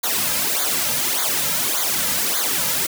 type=noise with flanger; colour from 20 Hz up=white; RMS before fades=-21 dBFS; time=0.03-2.87 s; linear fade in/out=10 ms; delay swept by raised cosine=0.36 to 2.76 ms; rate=1.7 Hz; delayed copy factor=-0.9; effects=none